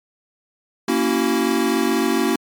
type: chord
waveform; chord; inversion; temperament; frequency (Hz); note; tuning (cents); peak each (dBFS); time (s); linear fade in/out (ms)
square; F# dominant seventh; first; equal with one note detuned; 233.1 / 277.2 / 329.6 / 376.9; A#3 / C#4 / E4 / F#4; 0 / 0 / 0 / +32; -23; 0.88-2.36; 5
effects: MP3 96 kbps